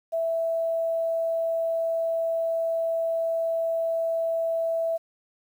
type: tone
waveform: sine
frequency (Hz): 659.3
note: E5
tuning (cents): 0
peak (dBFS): -23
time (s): 0.12-4.98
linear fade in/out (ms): 20
effects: 9-bit